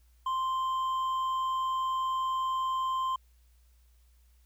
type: tone with hard clipping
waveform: sine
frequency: 1045 Hz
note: C6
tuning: 2 cents flat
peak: -29 dBFS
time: 0.26-3.16 s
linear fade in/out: 5 ms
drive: 4 dB
effects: added 60 Hz sine -59 dBFS peak until 4.45 s + white hiss -72 dBFS RMS until 4.45 s